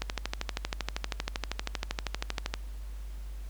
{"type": "click train", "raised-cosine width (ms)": 0.2, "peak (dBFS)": -13, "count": 33, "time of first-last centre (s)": [0.02, 2.54], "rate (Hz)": 12.7, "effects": ["added 50 Hz sine -37 dBFS peak until 3.49 s", "pink hiss -57 dBFS RMS until 3.49 s"]}